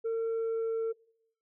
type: tone with pitch glide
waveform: sine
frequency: 454 to 451.4 Hz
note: A#4 to A4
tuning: -46 to +44 cents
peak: -26 dBFS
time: 0.04-0.93 s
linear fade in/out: 20 ms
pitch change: -10 cents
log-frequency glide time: 0.27-0.78 s
effects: noise-tail reverb RT60 0.7 s tail -24 dB re dry + tanh soft clip ceiling -28 dBFS